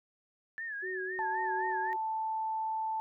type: tone with vibrato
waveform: sine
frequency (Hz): 1737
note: A6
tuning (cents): -23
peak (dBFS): -36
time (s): 0.58-1.93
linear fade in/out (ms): 0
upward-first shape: sine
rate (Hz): 3.9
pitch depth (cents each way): 110
type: tone with tremolo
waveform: sine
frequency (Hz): 373.7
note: F#4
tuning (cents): +17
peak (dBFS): -36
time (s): 0.82-1.97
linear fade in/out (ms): 20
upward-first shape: triangle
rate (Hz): 1.6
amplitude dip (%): 50
type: tone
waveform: sine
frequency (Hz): 881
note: A5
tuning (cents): +2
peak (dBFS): -31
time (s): 1.19-3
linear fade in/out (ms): 0
effects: none